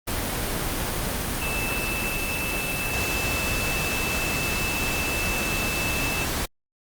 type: tone in noise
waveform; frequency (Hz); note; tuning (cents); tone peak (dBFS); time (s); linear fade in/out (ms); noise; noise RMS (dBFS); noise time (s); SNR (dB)
sine; 2637; E7; 0; -28; 1.41-6.25; 10; pink; -27; 0.07-6.46; -4
effects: Opus 32 kbps